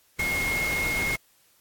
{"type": "tone in noise", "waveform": "sine", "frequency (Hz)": 2153, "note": "C7", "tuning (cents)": 49, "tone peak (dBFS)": -25, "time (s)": [0.19, 1.16], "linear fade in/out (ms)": 5, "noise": "pink", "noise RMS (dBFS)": -32, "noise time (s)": [0.19, 1.16], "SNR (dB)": 4, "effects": ["white hiss -62 dBFS RMS until 1.6 s", "AAC 64 kbps"]}